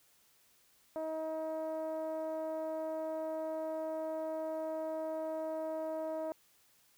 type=tone with low-pass filter; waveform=10% pulse; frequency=316.9 Hz; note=D#4; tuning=32 cents sharp; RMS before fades=-38 dBFS; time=0.96-6.32 s; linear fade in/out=0 ms; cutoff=670 Hz; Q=2.9; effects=white hiss -68 dBFS RMS until 6.97 s